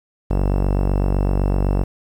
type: tone with low-pass filter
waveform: sawtooth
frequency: 47.9 Hz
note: G1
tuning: 39 cents flat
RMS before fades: -18 dBFS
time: 0.3-1.84 s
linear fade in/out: 10 ms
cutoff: 770 Hz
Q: 0.95
effects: 8-bit